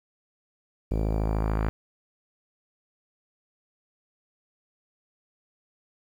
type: tone with low-pass filter sweep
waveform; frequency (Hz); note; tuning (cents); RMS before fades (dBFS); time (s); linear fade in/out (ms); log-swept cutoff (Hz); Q
sawtooth; 53.6; A1; -45; -26; 0.91-1.69; 0; 470 to 1600; 1.3
effects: 9-bit